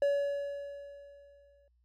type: tone with exponential decay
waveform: triangle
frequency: 567 Hz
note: C#5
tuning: 39 cents sharp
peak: -22 dBFS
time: 0.02-1.68 s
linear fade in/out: 2 ms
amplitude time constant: 360 ms
effects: added 60 Hz sine -67 dBFS peak until 1.84 s

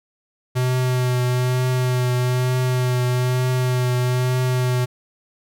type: tone with vibrato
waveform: square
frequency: 126 Hz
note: B2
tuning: 35 cents sharp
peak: -18 dBFS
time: 0.55-4.86 s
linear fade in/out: 20 ms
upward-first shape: triangle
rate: 1.1 Hz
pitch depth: 22 cents each way
effects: none

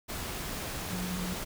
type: tone in noise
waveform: sine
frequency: 181.4 Hz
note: F#3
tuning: 34 cents flat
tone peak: -34 dBFS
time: 0.9-1.35 s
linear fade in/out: 20 ms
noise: pink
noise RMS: -37 dBFS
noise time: 0.08-1.45 s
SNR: 0 dB
effects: none

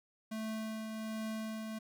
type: tone with tremolo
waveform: square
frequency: 219.5 Hz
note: A3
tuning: 4 cents flat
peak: -37 dBFS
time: 0.31-1.79 s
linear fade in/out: 10 ms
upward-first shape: triangle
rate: 1.3 Hz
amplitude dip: 35%
effects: none

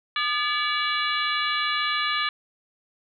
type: harmonic tone with a mistuned harmonic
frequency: 573 Hz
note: D5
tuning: 43 cents flat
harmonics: 2 / 3 / 4 / 5 / 6 / 7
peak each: -27 / -29 / -30 / -31 / -32 / -32 dBFS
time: 0.16-2.29 s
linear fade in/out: 2 ms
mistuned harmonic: 2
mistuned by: +95 cents
effects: none

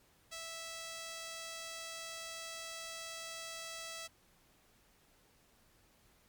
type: tone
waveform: 5% pulse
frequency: 657 Hz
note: E5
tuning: 6 cents flat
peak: -32 dBFS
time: 0.31-4.08 s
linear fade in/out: 20 ms
effects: pink hiss -68 dBFS RMS until 6.28 s + MP3 96 kbps

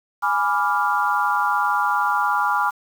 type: chord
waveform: sine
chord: G# diminished seventh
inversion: none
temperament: equal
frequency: 830.6 / 987.8 / 1174.7 / 1396.9 Hz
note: G#5 / B5 / D6 / F6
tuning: 0 / 0 / 0 / 0 cents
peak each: -23 dBFS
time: 0.22-2.71 s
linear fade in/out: 20 ms
effects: 7-bit

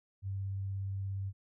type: tone with vibrato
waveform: sine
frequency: 97.5 Hz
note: G2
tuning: 9 cents flat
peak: -34 dBFS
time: 0.22-1.33 s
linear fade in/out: 50 ms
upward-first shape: sine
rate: 17 Hz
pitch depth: 9 cents each way
effects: none

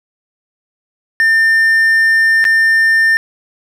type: tone with dropouts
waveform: triangle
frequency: 1800 Hz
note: A6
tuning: 39 cents sharp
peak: -6 dBFS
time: 1.2-3.17 s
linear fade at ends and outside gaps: 0 ms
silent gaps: 2.442-2.451 s
effects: none

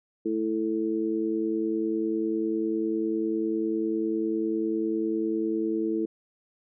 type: harmonic tone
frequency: 110 Hz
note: A2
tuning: in tune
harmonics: 2 / 3 / 4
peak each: -33 / -26 / -31 dBFS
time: 0.25-6.06 s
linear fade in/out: 10 ms
effects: none

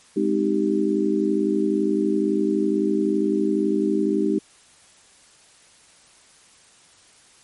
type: chord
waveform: sine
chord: Ab major seventh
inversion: none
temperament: just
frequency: 207.7 / 259.6 / 311.5 / 389.3 Hz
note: Ab3 / C4 / Eb4 / G4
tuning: 0 / -13 / +2 / -12 cents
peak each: -24 / -28 / -22 / -23 dBFS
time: 0.16-4.39 s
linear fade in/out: 10 ms
effects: white hiss -53 dBFS RMS until 7.43 s + MP3 48 kbps

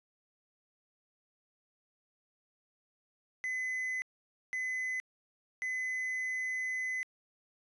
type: tone bursts at uneven times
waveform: triangle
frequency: 2025 Hz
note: B6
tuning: 43 cents sharp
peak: -31 dBFS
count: 3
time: 3.44-4.02 / 4.53-5 / 5.62-7.03 s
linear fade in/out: 0 ms
effects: resampled to 24000 Hz

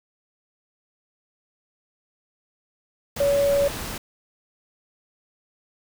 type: tone in noise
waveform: sine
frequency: 565 Hz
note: C#5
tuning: 33 cents sharp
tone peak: -17 dBFS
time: 3.2-3.68 s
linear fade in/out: 5 ms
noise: pink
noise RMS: -32 dBFS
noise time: 3.16-3.98 s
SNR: +12 dB
effects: none

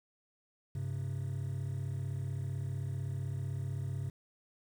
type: tone pair together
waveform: triangle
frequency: 98.35 / 134.1 Hz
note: G2 / C3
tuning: +6 / +43 cents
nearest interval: perfect fourth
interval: 537 cents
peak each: -35 / -34 dBFS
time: 0.75-4.1 s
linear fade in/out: 5 ms
effects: tanh soft clip ceiling -27 dBFS + 10-bit

